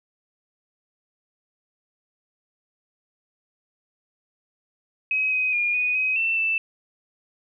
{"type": "tone with pitch steps", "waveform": "sine", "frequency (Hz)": [2540, 2517, 2423, 2479, 2527, 2679, 2651], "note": ["D#7", "D#7", "D#7", "D#7", "D#7", "E7", "E7"], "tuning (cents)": [35, 19, -47, -7, 26, 27, 9], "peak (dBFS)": -20, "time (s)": [5.11, 6.58], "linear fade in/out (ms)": 2, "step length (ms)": 210, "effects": []}